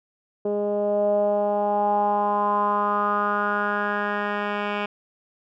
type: tone with low-pass filter sweep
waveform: 10% pulse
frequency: 205.8 Hz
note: G#3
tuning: 16 cents flat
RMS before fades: -23 dBFS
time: 0.45-4.86 s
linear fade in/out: 5 ms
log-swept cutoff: 490 to 2300 Hz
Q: 5.3
effects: none